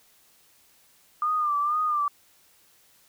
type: tone with vibrato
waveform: sine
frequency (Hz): 1200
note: D6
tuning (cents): +37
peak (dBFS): -22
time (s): 1.22-2.08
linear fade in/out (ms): 2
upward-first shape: sine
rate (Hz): 2.1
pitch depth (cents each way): 63
effects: white hiss -60 dBFS RMS until 3.08 s